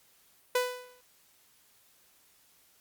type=tone with exponential decay; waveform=sawtooth; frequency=497.8 Hz; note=B4; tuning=14 cents sharp; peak=-19 dBFS; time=0.55-1.01 s; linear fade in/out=5 ms; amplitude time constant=100 ms; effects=white hiss -64 dBFS RMS until 2.8 s + Opus 48 kbps